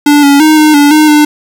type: tone with pitch steps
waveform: square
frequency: 291.8 / 282.2 / 310.5 / 306.2 / 288.9 / 306.8 / 299.2 Hz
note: D4 / C#4 / D#4 / D#4 / D4 / D#4 / D4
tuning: -11 / +31 / -3 / -28 / -28 / -24 / +32 cents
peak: -3 dBFS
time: 0.06-1.25 s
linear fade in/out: 5 ms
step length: 170 ms
effects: 7-bit